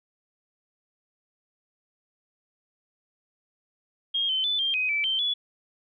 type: tone with pitch steps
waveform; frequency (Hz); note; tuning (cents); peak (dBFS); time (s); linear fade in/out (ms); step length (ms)
sine; 3242 / 3071 / 3498 / 3186 / 2514 / 2317 / 3118 / 3415; G#7 / G7 / A7 / G7 / D#7 / D7 / G7 / G#7; -42 / -36 / -11 / +27 / +17 / -24 / -10 / +48; -23; 4.14-5.34; 10; 150
effects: none